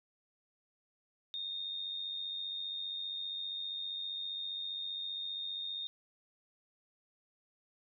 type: tone with amplitude modulation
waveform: sine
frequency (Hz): 3677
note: A#7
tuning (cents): -24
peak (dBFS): -35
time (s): 1.34-5.87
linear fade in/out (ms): 0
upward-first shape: sine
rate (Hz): 95.1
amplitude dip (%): 45
effects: none

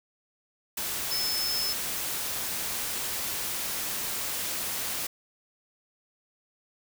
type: tone in noise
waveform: sine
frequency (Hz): 5230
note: E8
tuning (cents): -15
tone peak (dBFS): -28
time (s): 1.11-1.73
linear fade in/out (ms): 5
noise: white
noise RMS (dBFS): -32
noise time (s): 0.77-5.07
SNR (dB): +1
effects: none

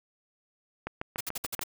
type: click train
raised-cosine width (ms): 0.5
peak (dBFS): -18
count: 6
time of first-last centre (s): 0.87-1.593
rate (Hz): 6.92
type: noise bursts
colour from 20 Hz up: white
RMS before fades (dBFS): -34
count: 6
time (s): 1.18-1.637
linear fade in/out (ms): 5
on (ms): 27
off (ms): 59
effects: none

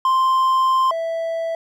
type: tone pair in turn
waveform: triangle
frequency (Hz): 1046.5 / 659.3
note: C6 / E5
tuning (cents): 0 / 0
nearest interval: minor sixth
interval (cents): 800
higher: first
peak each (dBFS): -12 / -19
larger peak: first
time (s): 0.05-0.91 / 0.91-1.55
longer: first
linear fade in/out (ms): 2
effects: none

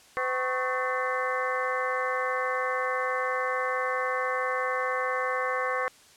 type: harmonic tone with a mistuned harmonic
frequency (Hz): 255.4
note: C4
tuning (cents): -42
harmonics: 2 / 3 / 4 / 5 / 6 / 7 / 8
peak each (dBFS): -31 / -37 / -30 / -38 / -37 / -34 / -36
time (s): 0.17-5.88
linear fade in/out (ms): 0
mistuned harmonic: 4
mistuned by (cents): +140
effects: white hiss -55 dBFS RMS until 6.16 s + low-pass 9000 Hz 12 dB/octave

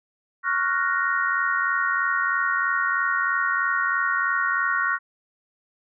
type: chord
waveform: sine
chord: Gb major seventh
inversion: second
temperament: equal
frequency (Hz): 1108.7 / 1396.9 / 1480 / 1864.7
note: Db6 / F6 / Gb6 / Bb6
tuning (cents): 0 / 0 / 0 / 0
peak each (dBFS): -26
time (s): 0.43-4.99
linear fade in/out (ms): 50
effects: none

